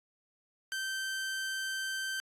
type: tone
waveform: sawtooth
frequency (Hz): 1554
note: G6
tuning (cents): -16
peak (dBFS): -30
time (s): 0.72-2.2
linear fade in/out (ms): 0
effects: low-pass 12000 Hz 12 dB/octave + AAC 64 kbps